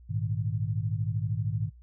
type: chord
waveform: sine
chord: Ab suspended second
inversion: none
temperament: just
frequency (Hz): 103.83 / 116.8 / 155.74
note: Ab2 / Bb2 / Eb3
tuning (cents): 0 / +4 / +2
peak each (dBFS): -30 / -32 / -34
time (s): 0.09-1.7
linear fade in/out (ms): 20
effects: noise-tail reverb RT60 0.1 s tail -20 dB re dry + added 60 Hz sine -49 dBFS peak until 1.82 s